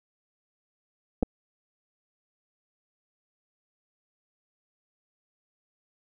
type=clicks; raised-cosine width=2 ms; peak=-12 dBFS; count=2; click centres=1.227 / 1.231 s; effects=none

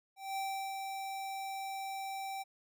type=tone with ADSR envelope; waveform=square; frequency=778 Hz; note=G5; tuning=13 cents flat; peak=-35 dBFS; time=0.16-2.44 s; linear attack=210 ms; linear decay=360 ms; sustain=-4 dB; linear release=24 ms; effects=none

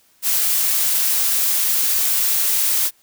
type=noise; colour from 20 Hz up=blue; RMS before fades=-18 dBFS; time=0.22-2.91 s; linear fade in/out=50 ms; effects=white hiss -57 dBFS RMS until 3.02 s

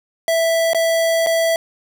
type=tone with dropouts; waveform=square; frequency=659.3 Hz; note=E5; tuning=in tune; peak=-15 dBFS; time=0.28-1.56 s; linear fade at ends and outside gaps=1 ms; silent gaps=0.733-0.747 / 1.263-1.269 s; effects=none

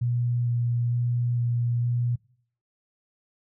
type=tone with vibrato; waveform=sine; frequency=120.2 Hz; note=B2; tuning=46 cents flat; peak=-22 dBFS; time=0.01-2.16 s; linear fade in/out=10 ms; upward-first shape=square; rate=1.1 Hz; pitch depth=9 cents each way; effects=noise-tail reverb RT60 0.6 s tail -24 dB re dry

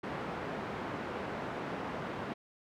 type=band-pass noise; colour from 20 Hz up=pink; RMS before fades=-39 dBFS; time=0.03-2.34 s; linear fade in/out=10 ms; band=170 to 1600 Hz; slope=12 dB/octave; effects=none

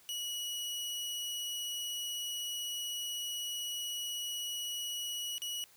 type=tone with dropouts; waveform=sawtooth; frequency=2921 Hz; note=F#7; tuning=23 cents flat; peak=-33 dBFS; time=0.09-5.64 s; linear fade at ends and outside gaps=0 ms; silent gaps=5.381-5.419 s; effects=white hiss -62 dBFS RMS until 5.76 s

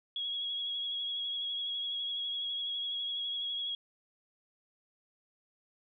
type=tone with vibrato; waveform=sine; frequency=3322 Hz; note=G#7; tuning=in tune; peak=-33 dBFS; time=0.16-3.75 s; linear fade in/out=2 ms; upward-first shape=triangle; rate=12 Hz; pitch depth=28 cents each way; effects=none

